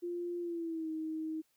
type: tone with pitch glide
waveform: sine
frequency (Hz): 348.7 to 316.1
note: F4 to D#4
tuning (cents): -3 to +27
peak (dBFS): -35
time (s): 0.02-1.42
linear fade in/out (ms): 20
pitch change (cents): -170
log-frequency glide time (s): 0.4-0.9
effects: white hiss -75 dBFS RMS until 1.56 s